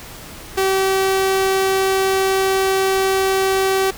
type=tone; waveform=sawtooth; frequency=384 Hz; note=G4; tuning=36 cents flat; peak=-11 dBFS; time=0.57-3.91 s; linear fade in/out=10 ms; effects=pink hiss -36 dBFS RMS until 3.97 s